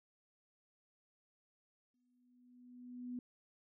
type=tone with exponential growth; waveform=sine; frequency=247.1 Hz; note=B3; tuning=1 cent sharp; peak=-39 dBFS; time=1.94-3.19 s; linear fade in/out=2 ms; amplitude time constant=270 ms; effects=none